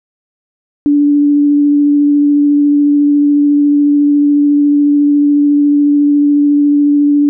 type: tone with vibrato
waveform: sine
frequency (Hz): 290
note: D4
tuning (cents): -22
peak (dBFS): -6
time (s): 0.86-7.29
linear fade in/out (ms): 0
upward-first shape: sine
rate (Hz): 14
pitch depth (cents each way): 10
effects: none